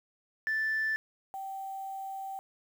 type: tone pair in turn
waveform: sine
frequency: 1760 / 775.7 Hz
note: A6 / G5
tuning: 0 / -18 cents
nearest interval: octave + major second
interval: 1418 cents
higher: first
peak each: -26 / -36 dBFS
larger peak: first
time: 0.47-0.96 / 1.34-2.39 s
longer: second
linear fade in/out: 0 ms
effects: tanh soft clip ceiling -25 dBFS + 9-bit